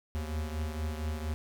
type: beating tone pair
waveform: square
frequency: 76.4 / 80.7 Hz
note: D#2 / E2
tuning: -31 / -36 cents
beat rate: 4.3 Hz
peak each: -34 / -40 dBFS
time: 0.15-1.34 s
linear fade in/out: 0 ms
effects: none